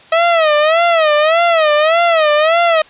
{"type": "tone with vibrato", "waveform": "sawtooth", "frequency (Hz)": 640, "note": "D#5", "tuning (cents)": 49, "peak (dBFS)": -5, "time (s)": [0.12, 2.82], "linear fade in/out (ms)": 5, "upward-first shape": "sine", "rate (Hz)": 1.7, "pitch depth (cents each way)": 130, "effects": ["white hiss -42 dBFS RMS until 2.89 s", "resampled to 8000 Hz"]}